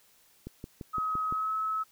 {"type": "click train", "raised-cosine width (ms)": 3, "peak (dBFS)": -26, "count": 6, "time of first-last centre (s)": [0.47, 1.325], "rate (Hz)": 5.85}
{"type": "tone with pitch glide", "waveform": "sine", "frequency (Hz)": [1271, 1293.2], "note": ["D#6", "E6"], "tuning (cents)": [36, -34], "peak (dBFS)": -28, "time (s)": [0.93, 1.84], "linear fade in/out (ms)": 20, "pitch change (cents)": 30, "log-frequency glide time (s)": [1.28, 1.53]}
{"effects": ["white hiss -63 dBFS RMS until 1.91 s"]}